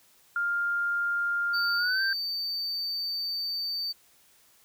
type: tone with pitch glide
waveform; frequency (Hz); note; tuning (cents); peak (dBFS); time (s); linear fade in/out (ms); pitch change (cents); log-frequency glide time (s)
sine; 1402 to 1573.7; F6 to G6; +6 to +6; -25; 0.36-2.13; 2; +200; 1.77-2.02
type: tone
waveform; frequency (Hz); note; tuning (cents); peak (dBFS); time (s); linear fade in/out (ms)
triangle; 4588; D8; -41; -28; 1.53-3.93; 20
effects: white hiss -61 dBFS RMS until 4.64 s